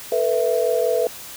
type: chord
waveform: sine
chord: A suspended second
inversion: none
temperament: equal with one note detuned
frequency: 448.5 / 493.9 / 659.3 Hz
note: A4 / B4 / E5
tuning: +33 / 0 / 0 cents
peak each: -22 / -20 / -22 dBFS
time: 0.12-1.07 s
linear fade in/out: 2 ms
effects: white hiss -37 dBFS RMS until 1.36 s